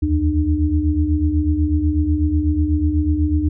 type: tone cluster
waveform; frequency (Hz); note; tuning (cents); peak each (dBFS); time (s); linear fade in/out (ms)
sine; 74.6 / 82.7 / 301.8; D2 / E2 / D4; +28 / +6 / +47; -19; 0.02-3.49; 10
effects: none